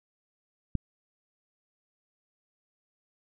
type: click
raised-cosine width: 5 ms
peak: -15 dBFS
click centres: 0.753 s
effects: none